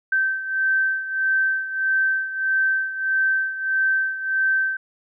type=beating tone pair; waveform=sine; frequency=1551 / 1552.6 Hz; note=G6 / G6; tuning=-19 / -17 cents; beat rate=1.6 Hz; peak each=-20 / -25 dBFS; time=0.12-4.77 s; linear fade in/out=5 ms; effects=none